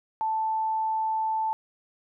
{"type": "tone", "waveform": "sine", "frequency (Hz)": 880, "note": "A5", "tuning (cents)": 0, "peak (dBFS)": -24, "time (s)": [0.21, 1.53], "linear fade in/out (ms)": 0, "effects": []}